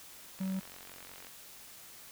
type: click train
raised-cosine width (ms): 0.3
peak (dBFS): -34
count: 41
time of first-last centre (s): 0.39-1.269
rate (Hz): 45.5
type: tone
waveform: triangle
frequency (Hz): 190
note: F#3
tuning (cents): +46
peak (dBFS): -30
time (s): 0.4-0.6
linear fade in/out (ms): 10
effects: white hiss -52 dBFS RMS until 2.11 s